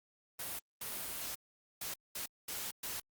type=noise bursts at uneven times; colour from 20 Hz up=white; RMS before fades=-41 dBFS; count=6; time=0.39-0.59 / 0.81-1.35 / 1.81-1.94 / 2.15-2.26 / 2.48-2.71 / 2.83-3 s; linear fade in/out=5 ms; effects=Opus 32 kbps